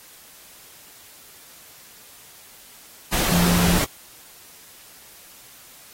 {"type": "tone in noise", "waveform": "sine", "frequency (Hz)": 174.1, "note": "F3", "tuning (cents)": -5, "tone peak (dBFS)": -18, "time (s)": [3.31, 3.78], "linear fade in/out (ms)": 10, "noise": "pink", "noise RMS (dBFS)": -22, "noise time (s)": [3.12, 3.85], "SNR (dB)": 1, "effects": ["white hiss -47 dBFS RMS until 5.93 s", "AAC 48 kbps"]}